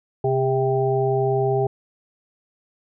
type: harmonic tone with a mistuned harmonic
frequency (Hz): 130.81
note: C3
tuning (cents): 0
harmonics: 1 / 3 / 5 / 6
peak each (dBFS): -23 / -20 / -28 / -26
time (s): 0.24-1.67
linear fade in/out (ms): 5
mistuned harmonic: 3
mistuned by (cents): +40
effects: none